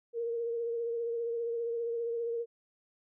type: tone with vibrato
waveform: sine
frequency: 466.2 Hz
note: A#4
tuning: in tune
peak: -31 dBFS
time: 0.13-2.46 s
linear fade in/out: 50 ms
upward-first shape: triangle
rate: 15 Hz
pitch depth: 33 cents each way
effects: none